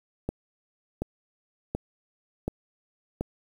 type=click train; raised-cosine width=2 ms; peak=-15 dBFS; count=5; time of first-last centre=0.29-3.21 s; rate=1.37 Hz; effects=8-bit